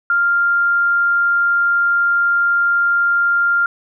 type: tone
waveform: sine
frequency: 1396 Hz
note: F6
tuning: 1 cent flat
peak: -12 dBFS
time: 0.1-3.66 s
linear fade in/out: 2 ms
effects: none